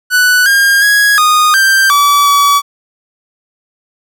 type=tone with pitch steps; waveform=45% pulse; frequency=1486 / 1614 / 1661 / 1233 / 1573 / 1149 / 1141 Hz; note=F#6 / G#6 / G#6 / D#6 / G6 / D6 / C#6; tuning=+7 / -50 / 0 / -16 / +6 / -38 / +50 cents; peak=-6 dBFS; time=0.1-2.62 s; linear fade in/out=50 ms; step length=360 ms; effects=none